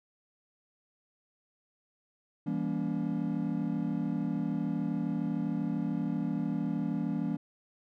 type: chord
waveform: triangle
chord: E diminished seventh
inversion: none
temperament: just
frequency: 164.81 / 197.78 / 237.3 / 284.8 Hz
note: E3 / G3 / Bb3 / Db4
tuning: 0 / +16 / +31 / +47 cents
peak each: -33 dBFS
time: 2.46-7.37 s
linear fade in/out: 10 ms
effects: none